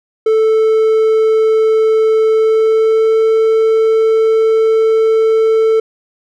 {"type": "tone with pitch glide", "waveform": "triangle", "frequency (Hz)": [440, 443.8], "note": ["A4", "A4"], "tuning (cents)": [0, 15], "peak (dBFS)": -6, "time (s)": [0.26, 5.8], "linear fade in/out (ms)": 5, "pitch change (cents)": 15, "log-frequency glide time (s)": [2.31, 3.19], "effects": []}